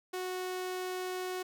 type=tone; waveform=sawtooth; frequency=367.9 Hz; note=F#4; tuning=10 cents flat; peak=-31 dBFS; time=0.13-1.43 s; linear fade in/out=10 ms; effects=none